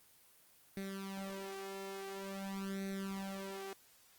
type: tone with flanger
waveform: sawtooth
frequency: 194.7 Hz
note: G3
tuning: 12 cents flat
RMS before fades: -43 dBFS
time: 0.77-3.73 s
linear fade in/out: 0 ms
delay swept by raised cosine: 0.49 to 2.89 ms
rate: 0.48 Hz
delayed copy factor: +0.85
effects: white hiss -65 dBFS RMS until 4.18 s + Opus 24 kbps